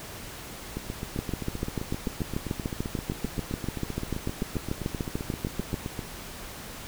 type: two click trains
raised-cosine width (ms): 3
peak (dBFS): -15 / -19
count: 32 / 41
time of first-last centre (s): 1.19-5.742 / 0.77-5.992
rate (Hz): 6.81 / 7.66
effects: pink hiss -41 dBFS RMS until 6.87 s